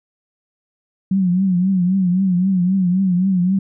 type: tone with vibrato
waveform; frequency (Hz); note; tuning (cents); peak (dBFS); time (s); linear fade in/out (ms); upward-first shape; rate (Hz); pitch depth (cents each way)
sine; 185; F#3; 0; -13; 1.11-3.59; 5; triangle; 3.8; 110
effects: none